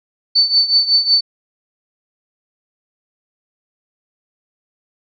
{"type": "tone with tremolo", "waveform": "sine", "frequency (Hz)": 4516, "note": "C#8", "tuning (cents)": 31, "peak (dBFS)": -7, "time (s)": [0.35, 1.21], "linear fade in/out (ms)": 10, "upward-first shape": "triangle", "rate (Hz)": 5.4, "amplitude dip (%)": 85, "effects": []}